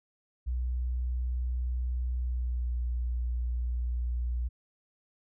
sine tone with pitch glide, 61.74 to 60.33 Hz, B1 to B1, 0 to -40 cents, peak -28 dBFS, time 0.46-4.49 s, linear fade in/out 20 ms, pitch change -40 cents, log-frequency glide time 2.22-2.76 s, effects none

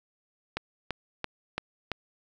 click train, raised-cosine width 0.3 ms, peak -14 dBFS, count 5, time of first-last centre 0.57-1.917 s, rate 2.97 Hz, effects none

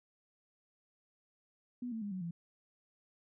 sine tone with pitch steps, 245.5 / 223.8 / 204.1 / 186.05 / 169.63 Hz, B3 / A3 / G#3 / F#3 / E3, -10 / +30 / -30 / +10 / +50 cents, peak -37 dBFS, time 1.82-2.31 s, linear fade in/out 5 ms, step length 98 ms, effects none

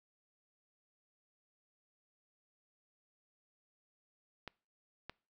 clicks, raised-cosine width 0.3 ms, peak -27 dBFS, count 2, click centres 4.477 / 5.096 s, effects noise-tail reverb RT60 0.4 s tail -25 dB re dry

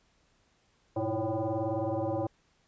sine tone with frequency modulation, 120 Hz, B2, 49 cents flat, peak -28 dBFS, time 0.96-2.27 s, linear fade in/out 5 ms, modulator 221 Hz, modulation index 3.1, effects pink hiss -69 dBFS RMS until 2.67 s + resampled to 16000 Hz

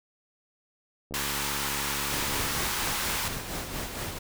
click train, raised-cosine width 2 ms, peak -26 dBFS, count 109, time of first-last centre 1.11-2.635 s, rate 70.8 Hz
pink high-pass noise, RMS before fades -31 dBFS, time 1.14-3.28 s, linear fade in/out 0 ms, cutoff 810 Hz, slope 96 dB/octave
pink noise with tremolo, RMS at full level -33 dBFS, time 2.11-4.19 s, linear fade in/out 10 ms, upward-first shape sine, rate 4.3 Hz, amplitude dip 45%
effects none

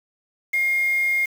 sine tone with quantisation, 2132 Hz, C7, 32 cents sharp, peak -18 dBFS, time 0.53-1.26 s, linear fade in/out 10 ms, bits 6, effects none

